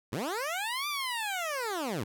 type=linear two-way sweep; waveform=15% pulse; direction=up then down; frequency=87.31 to 1204 to 87.31 Hz; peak=-25 dBFS; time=0.12-2.04 s; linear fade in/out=10 ms; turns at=0.88 s; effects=none